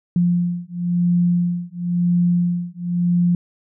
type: beating tone pair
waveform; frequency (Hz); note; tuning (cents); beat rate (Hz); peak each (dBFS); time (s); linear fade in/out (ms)
sine; 174.61 / 175.58; F3 / F3; 0 / +10; 0.97; -19; 0.16-3.35; 2
effects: none